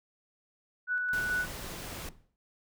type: tone with tremolo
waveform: sine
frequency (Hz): 1480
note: F#6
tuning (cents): 0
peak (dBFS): -27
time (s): 0.87-1.47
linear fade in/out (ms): 50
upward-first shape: square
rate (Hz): 4.6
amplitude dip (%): 25
type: noise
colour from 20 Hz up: pink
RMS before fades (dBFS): -41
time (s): 1.13-2.09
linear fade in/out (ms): 2
type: noise with exponential decay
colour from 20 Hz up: brown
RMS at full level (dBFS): -41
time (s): 2.04-2.36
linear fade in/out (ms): 0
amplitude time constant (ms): 69
effects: none